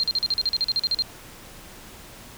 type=tone bursts; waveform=sine; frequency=4186 Hz; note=C8; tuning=in tune; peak=-19 dBFS; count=14; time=0-1.022 s; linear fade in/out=0 ms; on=34 ms; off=42 ms; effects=pink hiss -44 dBFS RMS until 2.37 s